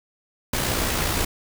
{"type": "noise with amplitude modulation", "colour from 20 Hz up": "pink", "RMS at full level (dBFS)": -22, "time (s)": [0.53, 1.25], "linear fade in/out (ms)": 5, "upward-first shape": "sine", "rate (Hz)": 59.3, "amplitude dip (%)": 40, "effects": []}